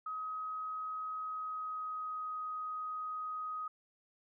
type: tone with pitch glide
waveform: sine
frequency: 1266 to 1254.4 Hz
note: D#6 to D#6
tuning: +30 to +14 cents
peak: -37 dBFS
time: 0.06-3.68 s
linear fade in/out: 5 ms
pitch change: -16 cents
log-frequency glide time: 1.18-2.42 s
effects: none